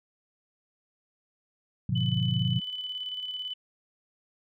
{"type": "chord", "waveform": "sine", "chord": "G# diminished seventh", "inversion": "none", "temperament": "just", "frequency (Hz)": [103.83, 124.59, 149.51, 179.41], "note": ["G#2", "B2", "D3", "F3"], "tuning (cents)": [0, 16, 31, 47], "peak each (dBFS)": [-32, -27, -32, -30], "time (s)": [1.89, 2.6], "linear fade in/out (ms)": 5}
{"type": "tone with tremolo", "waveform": "sine", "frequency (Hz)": 3000, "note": "F#7", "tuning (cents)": 23, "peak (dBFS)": -31, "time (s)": [1.95, 3.54], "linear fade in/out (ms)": 10, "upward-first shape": "square", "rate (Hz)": 18, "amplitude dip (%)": 40}
{"effects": []}